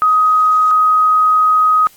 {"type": "tone", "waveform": "sine", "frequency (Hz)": 1257, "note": "D#6", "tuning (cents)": 17, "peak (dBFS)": -8, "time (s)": [0.02, 1.87], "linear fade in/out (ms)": 0, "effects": ["white hiss -46 dBFS RMS until 1.96 s", "Opus 24 kbps"]}